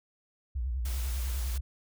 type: tone with vibrato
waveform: sine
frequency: 62.2 Hz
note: B1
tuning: 13 cents sharp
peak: -29 dBFS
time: 0.55-1.61 s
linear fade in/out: 10 ms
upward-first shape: sine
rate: 10 Hz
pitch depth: 180 cents each way
type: noise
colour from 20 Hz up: white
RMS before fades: -43 dBFS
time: 0.85-1.58 s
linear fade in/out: 5 ms
effects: none